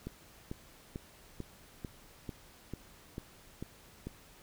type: click train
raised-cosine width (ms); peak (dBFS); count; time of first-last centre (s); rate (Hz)
3; -26; 10; 0.07-4.07; 2.25
effects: pink hiss -58 dBFS RMS until 4.42 s